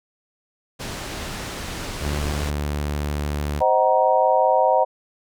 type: low-pass noise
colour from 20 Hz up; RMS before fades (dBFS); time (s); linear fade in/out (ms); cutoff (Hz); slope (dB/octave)
pink; -31; 0.79-2.51; 20; 8300; 12
type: tone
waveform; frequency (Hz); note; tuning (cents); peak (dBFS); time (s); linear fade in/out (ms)
sawtooth; 73.42; D2; 0; -19; 1.99-3.63; 50
type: chord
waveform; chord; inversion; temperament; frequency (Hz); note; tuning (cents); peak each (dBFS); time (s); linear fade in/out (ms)
sine; C half-diminished seventh; none; just; 523.3 / 627.9 / 753.5 / 941.9; C5 / Eb5 / Gb5 / Bb5; 0 / +16 / +31 / +18; -20; 3.6-4.85; 20
effects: none